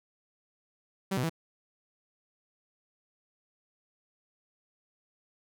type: tone with pitch steps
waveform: sawtooth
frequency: 192.9 / 126.2 / 164 Hz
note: G3 / B2 / E3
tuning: -28 / +38 / -9 cents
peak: -24 dBFS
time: 1.11-1.296 s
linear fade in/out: 10 ms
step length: 62 ms
effects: none